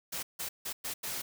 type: noise bursts at uneven times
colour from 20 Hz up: white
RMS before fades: -37 dBFS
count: 5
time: 0.12-0.23 / 0.39-0.49 / 0.65-0.73 / 0.84-0.94 / 1.03-1.22 s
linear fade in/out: 10 ms
effects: none